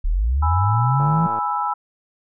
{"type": "linear sweep", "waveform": "sine", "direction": "up", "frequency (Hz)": [32.7, 170], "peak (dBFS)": -16, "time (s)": [0.04, 1.27], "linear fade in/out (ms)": 10}
{"type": "chord", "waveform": "sine", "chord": "E major", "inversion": "first", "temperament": "equal", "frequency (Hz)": [830.6, 987.8, 1318.5], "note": ["G#5", "B5", "E6"], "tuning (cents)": [0, 0, 0], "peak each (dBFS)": -24, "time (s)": [0.42, 1.74], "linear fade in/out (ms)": 10}
{"type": "click train", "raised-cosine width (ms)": 1, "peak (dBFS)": -19, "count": 44, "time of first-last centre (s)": [1, 1.387], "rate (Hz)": 111}
{"effects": []}